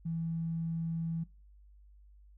triangle tone with tanh clipping, 164.81 Hz, E3, in tune, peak -32 dBFS, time 0.05-1.24 s, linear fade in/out 10 ms, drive 3 dB, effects noise-tail reverb RT60 0.3 s tail -21 dB re dry + added 50 Hz sine -55 dBFS peak until 2.37 s

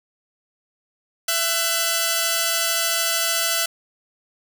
5% pulse tone pair together, 669 / 1501.9 Hz, E5 / F#6, +25 / +25 cents, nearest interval octave + major second, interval 1400 cents, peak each -11 dBFS, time 1.28-3.66 s, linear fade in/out 5 ms, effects none

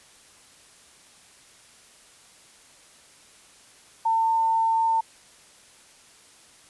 sine tone, 901 Hz, A5, 41 cents sharp, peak -19 dBFS, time 4.05-5.01 s, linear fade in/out 10 ms, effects white hiss -53 dBFS RMS until 6.69 s + resampled to 24000 Hz

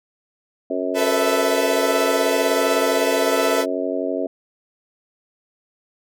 harmonic tone, 91.9 Hz, F#2, 11 cents flat, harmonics 3 / 4 / 5 / 6 / 7, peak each -26 / -28 / -28 / -28 / -26 dBFS, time 0.7-4.27 s, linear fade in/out 5 ms
sawtooth chord, A suspended second, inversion none, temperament equal with one note detuned, 440 / 499 / 659.3 Hz, A4 / B4 / E5, 0 / +18 / 0 cents, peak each -19 dBFS, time 0.94-3.66 s, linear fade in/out 50 ms
effects none

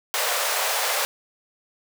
pink high-pass noise, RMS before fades -24 dBFS, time 0.14-1.05 s, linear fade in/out 0 ms, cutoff 490 Hz, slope 48 dB/octave, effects none

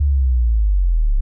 sine linear sweep, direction down, 73.5 to 32.39 Hz, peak -12 dBFS, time 0-1.21 s, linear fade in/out 10 ms, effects none

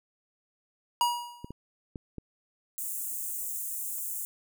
square tone with exponential decay, 959 Hz, A#5, 49 cents sharp, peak -21 dBFS, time 1.01-1.52 s, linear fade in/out 1 ms, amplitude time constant 110 ms
clicks, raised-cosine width 3 ms, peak -25 dBFS, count 4, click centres 1.445 / 1.506 / 1.958 / 2.183 s
white high-pass noise, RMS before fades -35 dBFS, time 2.78-4.25 s, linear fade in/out 0 ms, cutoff 7000 Hz, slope 48 dB/octave
effects none

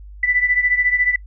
sine beating tone pair, 1980 / 1994 Hz, B6 / B6, +4 / +16 cents, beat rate 14 Hz, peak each -16 / -20 dBFS, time 0.23-1.16 s, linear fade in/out 5 ms, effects noise-tail reverb RT60 0.1 s tail -25 dB re dry + added 50 Hz sine -35 dBFS peak until 1.26 s

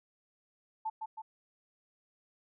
sine tone with echo, 880 Hz, A5, in tune, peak -32 dBFS, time 0.85-0.9 s, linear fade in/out 10 ms, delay 160 ms, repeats 2, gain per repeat -4 dB, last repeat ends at 1.22 s, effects none

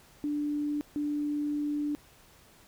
sine tone bursts at uneven times, 294.2 Hz, D4, 3 cents sharp, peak -28 dBFS, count 2, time 0.24-0.81 / 0.96-1.95 s, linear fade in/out 0 ms, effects pink hiss -58 dBFS RMS until 2.67 s

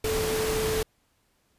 sine tone in noise, 437.6 Hz, A4, 9 cents flat, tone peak -26 dBFS, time 0.04-0.83 s, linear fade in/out 5 ms, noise pink, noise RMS -30 dBFS, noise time 0.04-0.83 s, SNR +1 dB, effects pink hiss -69 dBFS RMS until 1.58 s + resampled to 32000 Hz

